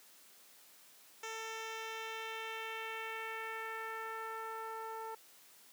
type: tone with low-pass filter sweep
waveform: 10% pulse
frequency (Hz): 446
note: A4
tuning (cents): +23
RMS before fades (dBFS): -43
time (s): 1.23-5.15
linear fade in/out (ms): 5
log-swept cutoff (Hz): 6300 to 960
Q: 1.6
effects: white hiss -61 dBFS RMS until 5.72 s + high-pass 200 Hz 12 dB/octave